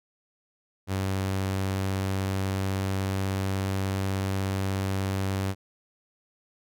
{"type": "tone with pitch glide", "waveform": "sawtooth", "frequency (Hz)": [96, 96.56], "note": ["G2", "G2"], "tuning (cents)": [-36, -26], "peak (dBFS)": -22, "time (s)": [0.87, 5.55], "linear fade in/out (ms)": 50, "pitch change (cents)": 10, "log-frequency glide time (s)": [1.31, 3.84], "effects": []}